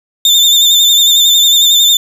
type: tone with vibrato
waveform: 35% pulse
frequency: 3583 Hz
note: A7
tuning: 31 cents sharp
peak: -4 dBFS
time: 0.25-1.97 s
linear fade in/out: 2 ms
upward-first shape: sine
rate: 11 Hz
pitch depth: 40 cents each way
effects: none